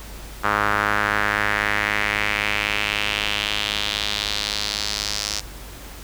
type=tone with band-pass filter sweep; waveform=sawtooth; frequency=103.83 Hz; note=G#2; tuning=in tune; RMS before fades=-23 dBFS; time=0.43-5.41 s; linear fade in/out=20 ms; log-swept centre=1300 to 5400 Hz; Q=2.6; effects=added 50 Hz sine -38 dBFS peak until 6.03 s + pink hiss -40 dBFS RMS until 6.03 s